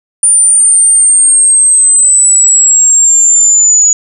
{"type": "linear sweep", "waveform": "sine", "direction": "down", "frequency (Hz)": [9250, 6840], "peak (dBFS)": -3, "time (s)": [0.23, 3.93], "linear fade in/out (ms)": 2, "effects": []}